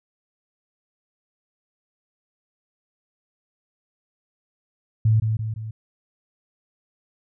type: tone with echo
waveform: sine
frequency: 110 Hz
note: A2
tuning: in tune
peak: -14 dBFS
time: 5.05-5.2 s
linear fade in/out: 5 ms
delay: 170 ms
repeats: 3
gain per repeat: -5 dB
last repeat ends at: 5.71 s
effects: none